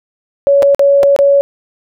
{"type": "tone with dropouts", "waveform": "sine", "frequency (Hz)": 561, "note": "C#5", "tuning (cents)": 21, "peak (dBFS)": -5, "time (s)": [0.47, 1.41], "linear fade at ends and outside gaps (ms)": 0, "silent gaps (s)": [[0.623, 0.629], [0.747, 0.794], [1.031, 1.034], [1.163, 1.189]], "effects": []}